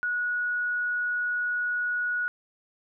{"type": "tone", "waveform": "sine", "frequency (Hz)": 1460, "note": "F#6", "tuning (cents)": -24, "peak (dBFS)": -25, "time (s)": [0.03, 2.28], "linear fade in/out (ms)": 0, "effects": []}